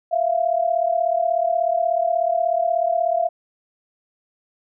sine tone pair together, 662 / 698.5 Hz, E5 / F5, +7 / 0 cents, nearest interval minor second, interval 93 cents, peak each -20 dBFS, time 0.11-3.29 s, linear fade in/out 20 ms, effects none

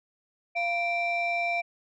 sine tone pair together, 691.5 / 2349 Hz, F5 / D7, -17 / 0 cents, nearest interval octave + major sixth, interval 2117 cents, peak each -26 dBFS, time 0.55-1.62 s, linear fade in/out 20 ms, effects tanh soft clip ceiling -22 dBFS

